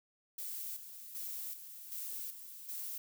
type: noise with tremolo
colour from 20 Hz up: violet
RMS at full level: -42 dBFS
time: 0.38-2.98 s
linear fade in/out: 5 ms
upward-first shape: square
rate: 1.3 Hz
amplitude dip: 60%
effects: none